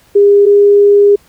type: tone pair in turn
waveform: sine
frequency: 405 / 406.7 Hz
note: G#4 / G#4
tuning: -43 / -36 cents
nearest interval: unison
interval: 7 cents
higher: second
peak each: -3 dBFS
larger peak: neither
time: 0.15-0.46 / 0.46-1.16 s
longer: second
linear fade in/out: 10 ms
effects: pink hiss -48 dBFS RMS until 1.28 s